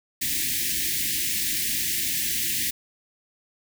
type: band-stop noise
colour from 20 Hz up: white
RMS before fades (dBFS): -26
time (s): 0.21-2.71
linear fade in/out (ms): 10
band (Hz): 360 to 1700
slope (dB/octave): 96
effects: none